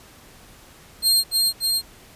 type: tone with echo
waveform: sawtooth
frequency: 4203 Hz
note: C8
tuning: 7 cents sharp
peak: -12 dBFS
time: 1.02-1.24 s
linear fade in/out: 50 ms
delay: 290 ms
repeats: 2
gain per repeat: -2 dB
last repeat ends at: 1.82 s
effects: pink hiss -48 dBFS RMS until 2.15 s + resampled to 32000 Hz